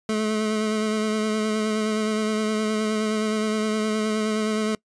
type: tone with vibrato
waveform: 25% pulse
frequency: 215.8 Hz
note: A3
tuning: 33 cents flat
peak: -18 dBFS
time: 0.09-4.75 s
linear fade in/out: 2 ms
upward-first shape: sine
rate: 9.6 Hz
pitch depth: 22 cents each way
effects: noise-tail reverb RT60 0.1 s tail -24 dB re dry + resampled to 22050 Hz